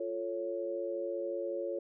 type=chord; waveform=sine; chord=F augmented; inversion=none; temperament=equal; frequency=349.2 / 440 / 554.4 Hz; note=F4 / A4 / C#5; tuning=0 / 0 / 0 cents; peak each=-38 / -40 / -36 dBFS; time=0-1.79 s; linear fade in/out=5 ms; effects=none